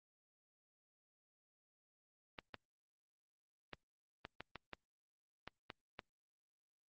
clicks, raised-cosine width 0.3 ms, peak -29 dBFS, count 10, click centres 2.388 / 2.543 / 3.733 / 4.251 / 4.406 / 4.557 / 4.733 / 5.476 / 5.702 / 5.992 s, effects low-pass 5000 Hz 12 dB/octave + Opus 24 kbps

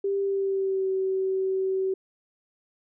sine tone with pitch glide, 395.7 to 380.7 Hz, G4 to F#4, +16 to +49 cents, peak -23 dBFS, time 0.04-1.94 s, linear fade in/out 5 ms, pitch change -67 cents, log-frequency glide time 0.2-0.89 s, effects none

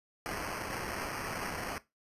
white noise with sample-and-hold, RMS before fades -38 dBFS, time 0.26-1.78 s, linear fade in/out 0 ms, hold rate 3675 Hz, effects noise-tail reverb RT60 0.2 s tail -17 dB re dry + resampled to 32000 Hz

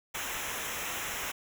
pink noise with comb filter, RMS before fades -36 dBFS, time 0.14-1.32 s, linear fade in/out 10 ms, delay 0.22 ms, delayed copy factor -0.8, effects none

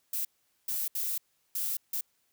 violet noise bursts at uneven times, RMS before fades -32 dBFS, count 5, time 0.13-0.25 / 0.68-0.88 / 0.95-1.18 / 1.55-1.77 / 1.93-2.01 s, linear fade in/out 5 ms, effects white hiss -73 dBFS RMS until 2.32 s

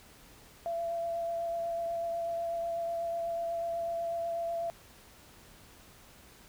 sine tone with vibrato, 676 Hz, E5, 43 cents sharp, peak -31 dBFS, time 0.66-4.7 s, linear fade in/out 0 ms, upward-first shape sine, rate 8.1 Hz, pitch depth 13 cents each way, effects pink hiss -56 dBFS RMS until 6.48 s

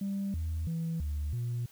sine tone with pitch steps, 197.5 / 80.6 / 164.5 / 73.8 / 119.9 Hz, G3 / E2 / E3 / D2 / A#2, +13 / -38 / -3 / +9 / +49 cents, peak -29 dBFS, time 0.01-1.66 s, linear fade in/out 5 ms, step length 330 ms, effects tanh soft clip ceiling -28 dBFS + white hiss -59 dBFS RMS until 1.71 s

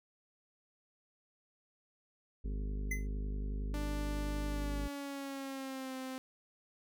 harmonic tone, 50.9 Hz, G#1, 34 cents flat, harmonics 1 / 2 / 3 / 4 / 5 / 6 / 7 / 8 / 9, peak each -35 / -52 / -49 / -50 / -49 / -61 / -61 / -54 / -61 dBFS, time 2.44-4.88 s, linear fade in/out 10 ms
square tone with exponential decay, 2040 Hz, C7, 44 cents flat, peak -33 dBFS, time 2.91-3.07 s, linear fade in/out 5 ms, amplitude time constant 34 ms
sawtooth tone with pitch glide, 294.4 to 260.8 Hz, D4 to C4, +4 to -5 cents, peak -36 dBFS, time 3.74-6.18 s, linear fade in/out 0 ms, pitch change -209 cents, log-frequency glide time 4.45-5.95 s
effects none

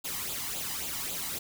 white noise with flanger, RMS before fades -35 dBFS, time 0.04-1.39 s, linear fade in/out 10 ms, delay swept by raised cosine 0.26 to 1.03 ms, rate 3.7 Hz, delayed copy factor +0.65, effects none

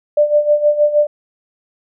sine tone with tremolo, 593 Hz, D5, 17 cents sharp, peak -7 dBFS, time 0.17-1.07 s, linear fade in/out 5 ms, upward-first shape sine, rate 6.4 Hz, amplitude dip 75%, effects none

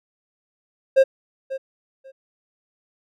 triangle tone with echo, 534 Hz, C5, 35 cents sharp, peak -8 dBFS, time 0.96-1.04 s, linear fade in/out 20 ms, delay 540 ms, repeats 2, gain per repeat -15 dB, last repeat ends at 2.12 s, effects none

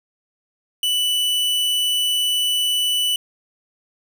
45% pulse tone, 2974 Hz, F#7, 8 cents sharp, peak -17 dBFS, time 0.83-3.16 s, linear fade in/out 2 ms, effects none

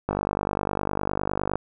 click train, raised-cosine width 1 ms, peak -10 dBFS, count 74, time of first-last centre 0.09-1.556 s, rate 49.8 Hz, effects none

